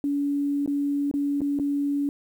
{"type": "tone with dropouts", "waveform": "sine", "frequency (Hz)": 284.7, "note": "C#4", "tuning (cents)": 46, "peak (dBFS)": -22, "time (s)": [0.04, 2.09], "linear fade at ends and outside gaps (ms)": 1, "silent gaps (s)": [[0.661, 0.676], [1.113, 1.139], [1.407, 1.416], [1.589, 1.597]], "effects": ["9-bit"]}